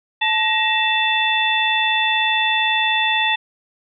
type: tone cluster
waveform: sine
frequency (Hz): 875 / 1886 / 2651 / 3498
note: A5 / A#6 / E7 / A7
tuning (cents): -10 / +20 / +9 / -11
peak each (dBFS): -21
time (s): 0.21-3.36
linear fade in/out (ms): 10
effects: none